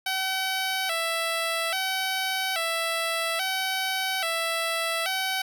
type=tone with vibrato; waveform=10% pulse; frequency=710 Hz; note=F5; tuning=28 cents sharp; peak=-17 dBFS; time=0.06-5.42 s; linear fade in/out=5 ms; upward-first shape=square; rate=0.6 Hz; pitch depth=120 cents each way; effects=none